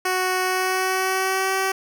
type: tone with pitch glide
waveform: 10% pulse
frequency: 370 to 383 Hz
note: F#4 to G4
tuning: 0 to -40 cents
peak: -12 dBFS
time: 0.05-1.72 s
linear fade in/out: 5 ms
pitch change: +60 cents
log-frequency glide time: 0.43-1.55 s
effects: none